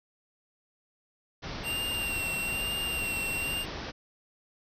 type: low-pass noise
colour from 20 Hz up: pink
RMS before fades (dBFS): -38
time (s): 1.42-3.92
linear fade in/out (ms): 20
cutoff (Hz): 5700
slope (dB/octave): 96
type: tone with vibrato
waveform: square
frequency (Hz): 2765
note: F7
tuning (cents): -18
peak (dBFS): -31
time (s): 1.63-3.66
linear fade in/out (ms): 50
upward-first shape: sine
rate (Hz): 1.1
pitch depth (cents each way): 24
effects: none